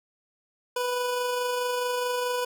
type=tone with amplitude modulation; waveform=25% pulse; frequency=493.9 Hz; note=B4; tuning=in tune; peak=-21 dBFS; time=0.76-2.45 s; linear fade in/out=5 ms; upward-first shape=sine; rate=24.7 Hz; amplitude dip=25%; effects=none